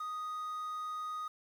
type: tone with quantisation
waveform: triangle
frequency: 1244 Hz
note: D#6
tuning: 1 cent flat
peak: -35 dBFS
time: 0-1.28 s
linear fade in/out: 5 ms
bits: 10
effects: none